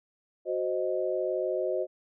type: chord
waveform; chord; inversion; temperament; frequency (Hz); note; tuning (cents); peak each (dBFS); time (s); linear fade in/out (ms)
sine; C diminished; second; equal; 370 / 523.3 / 622.3; Gb4 / C5 / Eb5; 0 / 0 / 0; -31; 0.45-1.87; 50
effects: none